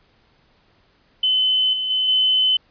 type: tone with level steps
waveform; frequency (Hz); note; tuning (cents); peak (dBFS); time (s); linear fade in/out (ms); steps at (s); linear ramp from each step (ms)
sine; 3038; F#7; +45; -15 / -21 / -17 / -14; 1.23-2.57; 5; 1.73 / 1.9 / 2.08; 5
effects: pink hiss -59 dBFS RMS until 2.7 s + resampled to 11025 Hz